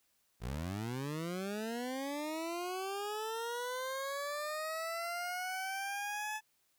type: linear sweep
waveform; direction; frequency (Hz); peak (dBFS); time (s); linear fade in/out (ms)
20% pulse; up; 53.2 to 866; -32; 0.4-6.41; 50
effects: white hiss -75 dBFS RMS until 6.78 s